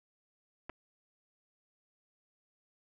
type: clicks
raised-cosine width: 0.5 ms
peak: -28 dBFS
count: 2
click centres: 0.695 / 0.698 s
effects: none